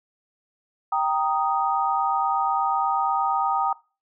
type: chord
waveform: sine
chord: Eb major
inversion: first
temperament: equal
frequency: 784 / 932.3 / 1244.5 Hz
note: G5 / Bb5 / Eb6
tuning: 0 / 0 / 0 cents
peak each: -24 / -25 / -25 dBFS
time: 0.92-3.73 s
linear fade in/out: 5 ms
effects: noise-tail reverb RT60 0.3 s tail -20 dB re dry